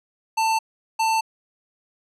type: tone pair in turn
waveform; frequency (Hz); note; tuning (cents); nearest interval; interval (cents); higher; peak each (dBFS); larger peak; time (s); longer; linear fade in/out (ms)
square; 890 / 890; A5 / A5; +20 / +20; unison; 0; neither; -19; neither; 0.37-0.59 / 0.99-1.21; neither; 10
effects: low-pass 10000 Hz 12 dB/octave